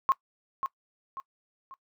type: tone with echo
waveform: sine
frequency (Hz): 1074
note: C6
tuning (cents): +45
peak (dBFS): -19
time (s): 0.09-0.12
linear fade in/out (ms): 0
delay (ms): 540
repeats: 3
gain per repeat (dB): -8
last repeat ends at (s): 1.74
effects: noise-tail reverb RT60 0.1 s tail -20 dB re dry